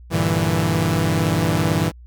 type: chord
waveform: sawtooth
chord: E half-diminished seventh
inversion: first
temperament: equal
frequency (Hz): 98 / 116.54 / 146.83 / 164.81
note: G2 / Bb2 / D3 / E3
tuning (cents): 0 / 0 / 0 / 0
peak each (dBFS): -19 / -21 / -21 / -16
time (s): 0.1-1.92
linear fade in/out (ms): 50
effects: added 60 Hz sine -39 dBFS peak until 2.06 s